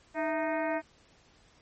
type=harmonic tone with a mistuned harmonic; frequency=309.7 Hz; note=D#4; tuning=8 cents flat; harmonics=1 / 2 / 3 / 4 / 5 / 6 / 7 / 8; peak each=-34 / -31 / -36 / -44 / -40 / -40 / -43 / -47 dBFS; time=0.14-0.82 s; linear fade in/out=50 ms; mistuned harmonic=2; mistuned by=+97 cents; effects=pink hiss -62 dBFS RMS until 1.61 s + MP3 32 kbps